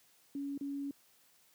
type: tone with dropouts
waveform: sine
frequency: 280.6 Hz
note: C#4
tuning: 21 cents sharp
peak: -36 dBFS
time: 0.35-0.91 s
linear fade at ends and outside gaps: 2 ms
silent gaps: 0.577-0.61 s
effects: white hiss -67 dBFS RMS until 1.54 s + high-pass 100 Hz 12 dB/octave